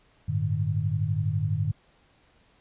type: chord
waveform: sine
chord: G suspended second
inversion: none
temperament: equal with one note detuned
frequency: 98 / 110 / 150.7 Hz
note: G2 / A2 / D3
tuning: 0 / 0 / +45 cents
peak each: -28 dBFS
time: 0.28-1.72 s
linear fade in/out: 10 ms
effects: pink hiss -62 dBFS RMS until 2.6 s + resampled to 8000 Hz